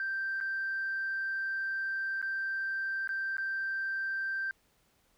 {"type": "tone with dropouts", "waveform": "sine", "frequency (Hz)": 1568, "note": "G6", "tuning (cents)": 0, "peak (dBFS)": -30, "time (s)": [0, 4.51], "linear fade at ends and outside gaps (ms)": 1, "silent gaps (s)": [[0.403, 0.41], [2.216, 2.226], [3.075, 3.091], [3.369, 3.382]], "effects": ["tanh soft clip ceiling -27 dBFS", "pink hiss -70 dBFS RMS until 5.17 s"]}